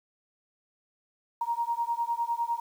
sine beating tone pair, 932.3 / 942.2 Hz, A#5 / A#5, 0 / +18 cents, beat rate 9.9 Hz, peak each -30 dBFS, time 1.41-2.6 s, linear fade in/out 5 ms, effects 9-bit

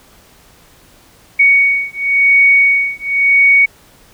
sine beating tone pair, 2234 / 2234.94 Hz, C#7 / C#7, +13 / +14 cents, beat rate 0.94 Hz, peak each -11 dBFS, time 1.39-3.66 s, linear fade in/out 10 ms, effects pink hiss -46 dBFS RMS until 4.13 s

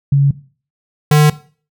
sine / square tone pair in turn, 140 / 150.27 Hz, C#3 / D3, +18 / +40 cents, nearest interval minor second, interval 122 cents, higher second, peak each -7 dBFS, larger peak neither, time 0.12-0.31 / 1.11-1.3 s, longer neither, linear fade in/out 5 ms, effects noise-tail reverb RT60 0.4 s tail -17 dB re dry

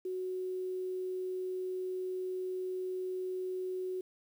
sine tone with quantisation, 370 Hz, F#4, in tune, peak -34 dBFS, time 0.05-4.01 s, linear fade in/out 5 ms, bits 10, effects none

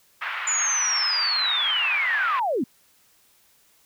pink band-pass noise, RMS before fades -30 dBFS, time 0.21-2.4 s, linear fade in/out 10 ms, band 1100 to 2500 Hz, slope 24 dB/octave
sine linear sweep, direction down, 7040 to 203.4 Hz, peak -21 dBFS, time 0.47-2.64 s, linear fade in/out 5 ms
effects white hiss -60 dBFS RMS until 3.85 s

